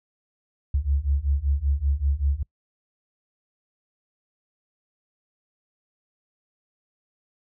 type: beating tone pair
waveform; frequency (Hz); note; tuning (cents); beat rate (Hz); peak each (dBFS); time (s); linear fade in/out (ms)
sine; 67.7 / 72.9; C#2 / D2; -40 / -12; 5.2; -24 / -23; 0.74-2.43; 5
effects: noise-tail reverb RT60 0.1 s tail -26 dB re dry